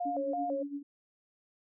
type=tone with vibrato; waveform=sine; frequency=623 Hz; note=D#5; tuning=2 cents sharp; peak=-31 dBFS; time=0-0.63 s; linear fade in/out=10 ms; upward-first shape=square; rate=3 Hz; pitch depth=220 cents each way
type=tone with tremolo; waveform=sine; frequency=284.5 Hz; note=C#4; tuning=45 cents sharp; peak=-33 dBFS; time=0.05-0.83 s; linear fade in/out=10 ms; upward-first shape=sine; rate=8.9 Hz; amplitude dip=75%
effects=none